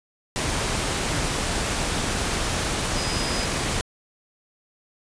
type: tone in noise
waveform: sine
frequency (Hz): 4978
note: D#8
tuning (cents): 0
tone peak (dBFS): -32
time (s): 2.96-3.45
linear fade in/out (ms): 0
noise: pink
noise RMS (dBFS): -25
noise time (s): 0.36-3.81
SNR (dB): -10
effects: resampled to 22050 Hz